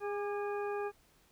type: harmonic tone with a mistuned harmonic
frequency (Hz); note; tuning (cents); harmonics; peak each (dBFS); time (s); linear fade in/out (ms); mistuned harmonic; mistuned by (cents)
409.7; G#4; -24; 1 / 2 / 3 / 4 / 6; -35 / -41 / -45 / -47 / -51; 0-0.92; 50; 3; -45
effects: pink hiss -67 dBFS RMS until 1.31 s